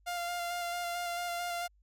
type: tone with vibrato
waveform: sawtooth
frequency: 698 Hz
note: F5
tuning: 1 cent flat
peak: -30 dBFS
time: 0.06-1.68 s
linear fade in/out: 20 ms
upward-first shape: square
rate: 4.5 Hz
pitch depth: 14 cents each way
effects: added 50 Hz sine -63 dBFS peak until 1.82 s